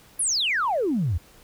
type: exponential sweep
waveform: sine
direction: down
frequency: 11460 to 74.2 Hz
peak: -20 dBFS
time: 0.19-1.18 s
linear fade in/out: 10 ms
effects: tanh soft clip ceiling -16 dBFS + pink hiss -53 dBFS RMS until 1.43 s